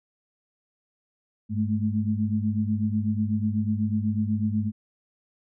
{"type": "tone cluster", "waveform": "sine", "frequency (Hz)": [101.9, 210.6, 218.7], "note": ["G#2", "G#3", "A3"], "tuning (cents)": [-32, 24, -10], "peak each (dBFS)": -27, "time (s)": [1.49, 4.72], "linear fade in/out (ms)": 50, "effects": []}